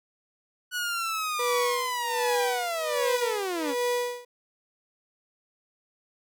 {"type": "linear sweep", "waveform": "sawtooth", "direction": "down", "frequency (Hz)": [1480, 264.8], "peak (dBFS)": -24, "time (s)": [0.71, 3.75], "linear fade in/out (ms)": 50}
{"type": "tone with tremolo", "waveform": "35% pulse", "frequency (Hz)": 488.1, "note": "B4", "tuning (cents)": -20, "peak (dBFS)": -22, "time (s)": [1.39, 4.25], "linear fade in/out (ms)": 5, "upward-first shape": "sine", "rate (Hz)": 1.3, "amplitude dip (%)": 95}
{"effects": []}